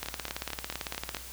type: two click trains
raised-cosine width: 0.2 ms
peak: -15 / -18 dBFS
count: 21 / 6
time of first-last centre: 0.03-1.147 / 0.06-1.169 s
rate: 17.9 / 4.51 Hz
effects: added 60 Hz sine -48 dBFS peak until 1.32 s + white hiss -45 dBFS RMS until 1.32 s